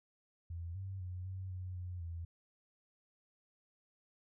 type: tone with pitch steps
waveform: sine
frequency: 84.9 / 96.1 / 90.6 / 94.3 / 91.7 / 89.7 / 84.2 Hz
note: F2 / G2 / F#2 / F#2 / F#2 / F2 / E2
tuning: -48 / -34 / -36 / +33 / -15 / +47 / +37 cents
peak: -40 dBFS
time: 0.5-2.25 s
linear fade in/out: 5 ms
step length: 250 ms
effects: none